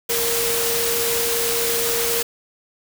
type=tone in noise; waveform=sine; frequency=466.1 Hz; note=A#4; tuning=in tune; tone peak=-24 dBFS; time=0.09-2.23 s; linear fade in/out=10 ms; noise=white; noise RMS=-22 dBFS; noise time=0.09-2.23 s; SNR=-5 dB; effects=none